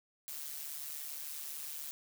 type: noise with amplitude modulation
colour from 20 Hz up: blue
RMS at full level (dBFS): -40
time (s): 0.28-1.91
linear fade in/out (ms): 0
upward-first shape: sine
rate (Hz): 147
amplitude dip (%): 70
effects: none